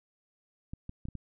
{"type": "clicks", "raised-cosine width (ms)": 5, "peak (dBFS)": -27, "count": 5, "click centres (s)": [0.735, 0.894, 1.054, 1.086, 1.153], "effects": []}